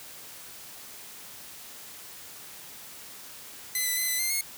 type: tone with pitch steps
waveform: 5% pulse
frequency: 2024 / 1995 / 2032 / 2008 / 2091 / 2162 Hz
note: B6 / B6 / B6 / B6 / C7 / C#7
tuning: +42 / +17 / +49 / +28 / -2 / -44 cents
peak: -16 dBFS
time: 3.75-4.41 s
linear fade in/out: 2 ms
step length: 110 ms
effects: white hiss -45 dBFS RMS until 4.57 s + high-pass 60 Hz 12 dB/octave